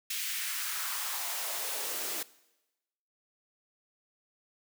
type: noise with high-pass filter sweep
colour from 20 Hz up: white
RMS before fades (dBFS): -35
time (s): 0.1-2.23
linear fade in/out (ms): 5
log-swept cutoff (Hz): 2500 to 300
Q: 1.8
effects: noise-tail reverb RT60 1.0 s tail -20 dB re dry